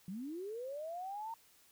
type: linear sweep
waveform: sine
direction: up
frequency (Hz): 172.4 to 926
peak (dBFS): -40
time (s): 0.08-1.34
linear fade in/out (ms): 2
effects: white hiss -66 dBFS RMS until 1.71 s